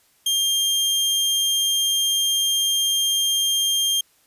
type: tone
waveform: sawtooth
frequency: 3198 Hz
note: G7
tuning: 34 cents sharp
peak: -15 dBFS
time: 0.26-4.01 s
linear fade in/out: 5 ms
effects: white hiss -60 dBFS RMS until 4.26 s + resampled to 32000 Hz